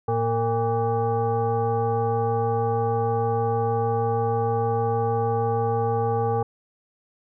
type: tone with frequency modulation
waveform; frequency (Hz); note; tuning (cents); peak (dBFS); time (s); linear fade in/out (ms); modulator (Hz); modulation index
sine; 459.7; A#4; -24; -20; 0.08-6.43; 5; 348; 1.3
effects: none